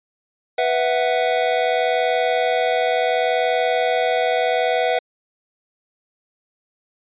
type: chord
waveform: square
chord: B suspended fourth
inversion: none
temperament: equal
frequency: 493.9 / 659.3 / 740 Hz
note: B4 / E5 / F#5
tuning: 0 / 0 / 0 cents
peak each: -22 dBFS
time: 0.58-4.99 s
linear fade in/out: 5 ms
effects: resampled to 8000 Hz

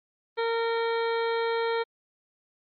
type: harmonic tone with a mistuned harmonic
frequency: 459.7 Hz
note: A#4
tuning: 24 cents flat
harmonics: 1 / 2 / 3 / 4 / 5 / 7 / 8 / 9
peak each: -26 / -32 / -36 / -38 / -40 / -43 / -44 / -45 dBFS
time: 0.37-1.84 s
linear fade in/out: 20 ms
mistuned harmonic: 8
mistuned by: +25 cents
effects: Opus 32 kbps

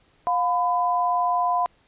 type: tone pair together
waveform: sine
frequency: 709.9 / 1004 Hz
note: F5 / B5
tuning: +28 / +28 cents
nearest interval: tritone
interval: 600 cents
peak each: -22 dBFS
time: 0.27-1.66 s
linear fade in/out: 0 ms
effects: pink hiss -61 dBFS RMS until 1.87 s + resampled to 8000 Hz

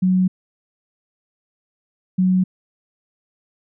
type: tone pair in turn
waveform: sine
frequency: 185 / 185 Hz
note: F#3 / F#3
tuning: 0 / 0 cents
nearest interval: unison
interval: 0 cents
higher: neither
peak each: -13 dBFS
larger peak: neither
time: 0.02-0.28 / 2.18-2.44 s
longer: neither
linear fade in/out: 10 ms
effects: none

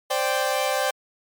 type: chord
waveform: sawtooth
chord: C suspended second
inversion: none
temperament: equal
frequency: 523.3 / 587.3 / 784 Hz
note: C5 / D5 / G5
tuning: 0 / 0 / 0 cents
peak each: -22 dBFS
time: 0.1-0.91 s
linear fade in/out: 10 ms
effects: MP3 96 kbps

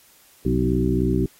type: harmonic tone with a mistuned harmonic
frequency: 63.2 Hz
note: B1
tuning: 41 cents sharp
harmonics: 1 / 2 / 3 / 4 / 5 / 6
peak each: -25 / -25 / -25 / -25 / -25 / -25 dBFS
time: 0.45-1.26 s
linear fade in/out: 5 ms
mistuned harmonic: 3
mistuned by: -66 cents
effects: white hiss -54 dBFS RMS until 1.39 s + AAC 48 kbps

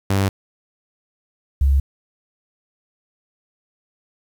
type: tone pair in turn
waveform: sawtooth / sine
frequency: 97.8 / 68.68 Hz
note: G2 / C#2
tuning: -4 / -15 cents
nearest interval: tritone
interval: 611 cents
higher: first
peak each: -12 dBFS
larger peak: neither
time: 0.1-0.29 / 1.61-1.8 s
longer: neither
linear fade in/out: 5 ms
effects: 8-bit

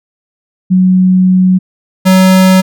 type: tone pair in turn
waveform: sine / square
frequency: 185 / 187.37 Hz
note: F#3 / F#3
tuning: 0 / +22 cents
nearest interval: unison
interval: 22 cents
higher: second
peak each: -4 dBFS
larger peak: neither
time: 0.7-1.59 / 2.05-2.62 s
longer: first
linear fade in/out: 20 ms
effects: none

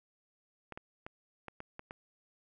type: clicks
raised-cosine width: 0.5 ms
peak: -28 dBFS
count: 7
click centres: 0.723 / 0.775 / 1.065 / 1.483 / 1.604 / 1.794 / 1.909 s
effects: none

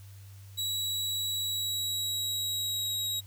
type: tone with pitch glide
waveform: sawtooth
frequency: 3892 to 3827 Hz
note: B7 to A#7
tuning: -26 to +45 cents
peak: -27 dBFS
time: 0.57-3.21 s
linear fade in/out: 20 ms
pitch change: -29 cents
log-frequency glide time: 1.45-2.95 s
effects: added 98 Hz sine -46 dBFS peak until 3.26 s + white hiss -59 dBFS RMS until 3.26 s

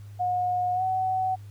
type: tone with pitch glide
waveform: sine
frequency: 723 to 751.1 Hz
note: F#5 to F#5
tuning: -40 to +26 cents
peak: -23 dBFS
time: 0.19-1.36 s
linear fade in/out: 20 ms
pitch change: +66 cents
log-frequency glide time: 0.74-0.83 s
effects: added 102 Hz sine -40 dBFS peak until 1.5 s + pink hiss -60 dBFS RMS until 1.5 s

